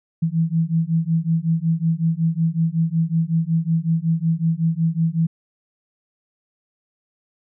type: beating tone pair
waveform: sine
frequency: 161.3 / 166.7 Hz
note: E3 / E3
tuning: -37 / +20 cents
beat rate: 5.4 Hz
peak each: -20 dBFS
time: 0.22-5.27 s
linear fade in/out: 10 ms
effects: none